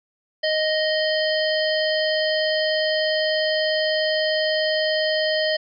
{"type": "harmonic tone", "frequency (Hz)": 622.3, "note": "D#5", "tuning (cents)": 0, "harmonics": [1, 3, 5, 7, 8], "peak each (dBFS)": [-21, -26, -28, -29, -30], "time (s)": [0.43, 5.57], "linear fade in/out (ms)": 10, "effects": []}